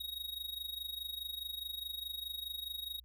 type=tone with amplitude modulation; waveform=square; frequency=3776 Hz; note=A#7; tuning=22 cents sharp; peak=-37 dBFS; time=0-3 s; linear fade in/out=10 ms; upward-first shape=sine; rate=24.8 Hz; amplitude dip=80%; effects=added 60 Hz sine -57 dBFS peak until 3.04 s